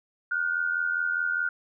sine tone pair together, 1428.1 / 1513 Hz, F6 / F#6, +38 / +38 cents, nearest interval minor second, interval 100 cents, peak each -26 / -29 dBFS, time 0.31-1.49 s, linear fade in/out 5 ms, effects none

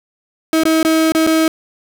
35% pulse tone with dropouts, 320 Hz, D#4, 49 cents sharp, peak -9 dBFS, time 0.53-1.48 s, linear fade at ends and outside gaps 1 ms, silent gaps 0.635-0.653 / 0.83-0.849 / 1.121-1.149 / 1.266-1.272 s, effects none

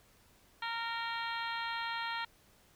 harmonic tone, 461.9 Hz, A#4, 16 cents flat, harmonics 2 / 3 / 4 / 5 / 6 / 7 / 8 / 9, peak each -39 / -41 / -42 / -46 / -49 / -45 / -50 / -48 dBFS, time 0.62-2.25 s, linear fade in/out 5 ms, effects pink hiss -65 dBFS RMS until 2.75 s

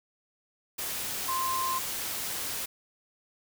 sine tone in noise, 1046.5 Hz, C6, in tune, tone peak -28 dBFS, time 1.28-1.79 s, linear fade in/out 10 ms, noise white, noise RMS -34 dBFS, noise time 0.78-2.66 s, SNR +3 dB, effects none

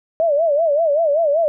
sine tone with vibrato, 618 Hz, D#5, 12 cents flat, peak -13 dBFS, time 0.2-1.48 s, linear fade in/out 0 ms, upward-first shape sine, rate 5.2 Hz, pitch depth 160 cents each way, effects none

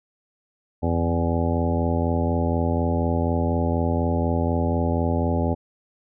harmonic tone with a mistuned harmonic, 84.1 Hz, E2, 35 cents sharp, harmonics 1 / 2 / 3 / 4 / 5 / 6 / 7 / 9 / 10, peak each -23 / -28 / -26 / -32 / -31 / -32 / -30 / -33 / -33 dBFS, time 0.82-5.55 s, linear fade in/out 20 ms, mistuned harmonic 1, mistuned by +34 cents, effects none

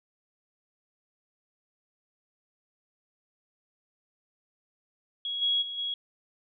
sine tone with level steps, 3322 Hz, G#7, in tune, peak -30 / -23 / -34 / -29 dBFS, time 5.25-5.94 s, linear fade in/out 2 ms, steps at 5.41 / 5.61 / 5.77 s, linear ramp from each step 20 ms, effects none

